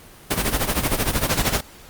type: noise with tremolo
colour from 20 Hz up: pink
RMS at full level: -18 dBFS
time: 0.3-1.61 s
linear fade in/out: 10 ms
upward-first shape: sine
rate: 13 Hz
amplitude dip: 75%
effects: pink hiss -45 dBFS RMS until 1.89 s + Opus 32 kbps